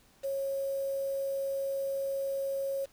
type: tone with quantisation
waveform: sine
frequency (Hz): 547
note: C#5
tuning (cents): -23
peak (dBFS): -30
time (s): 0.23-2.86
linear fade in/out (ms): 20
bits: 8
effects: pink hiss -63 dBFS RMS until 2.92 s